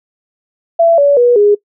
sine tone with pitch steps, 670 / 569.9 / 484.8 / 412.4 Hz, E5 / C#5 / B4 / G#4, +28 / +48 / -32 / -12 cents, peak -5 dBFS, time 0.79-1.55 s, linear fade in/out 10 ms, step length 190 ms, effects noise-tail reverb RT60 0.1 s tail -21 dB re dry

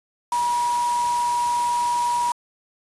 sine tone in noise, 962 Hz, B5, 46 cents flat, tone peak -19 dBFS, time 0.32-2.32 s, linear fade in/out 2 ms, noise white, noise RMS -33 dBFS, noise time 0.32-2.32 s, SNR +11 dB, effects resampled to 24000 Hz

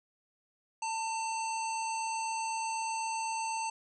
harmonic tone with a mistuned harmonic, 896 Hz, A5, 31 cents sharp, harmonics 1 / 3 / 5 / 7 / 9, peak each -33 / -41 / -47 / -44 / -44 dBFS, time 0.82-3.7 s, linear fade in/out 5 ms, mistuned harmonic 5, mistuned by +22 cents, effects none

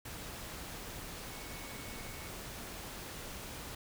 sine tone in noise, 2217 Hz, C#7, in tune, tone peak -54 dBFS, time 1.31-2.28 s, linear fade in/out 5 ms, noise pink, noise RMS -45 dBFS, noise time 0.05-3.75 s, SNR -12 dB, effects none

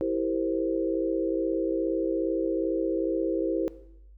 sine chord, C dominant seventh, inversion first, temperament equal, 329.6 / 392 / 466.2 / 523.3 Hz, E4 / G4 / Bb4 / C5, 0 / 0 / 0 / 0 cents, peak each -28 / -31 / -33 / -31 dBFS, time 0.01-3.68 s, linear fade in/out 0 ms, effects noise-tail reverb RT60 0.8 s tail -17 dB re dry + added 50 Hz sine -48 dBFS peak until 4.17 s

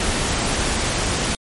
pink noise, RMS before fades -21 dBFS, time 0-1.35 s, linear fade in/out 2 ms, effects MP3 48 kbps

